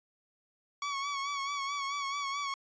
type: tone with vibrato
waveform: sawtooth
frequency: 1122 Hz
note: C#6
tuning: 21 cents sharp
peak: -29 dBFS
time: 0.82-2.54 s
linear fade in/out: 2 ms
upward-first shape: sine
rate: 4.6 Hz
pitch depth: 44 cents each way
effects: resampled to 16000 Hz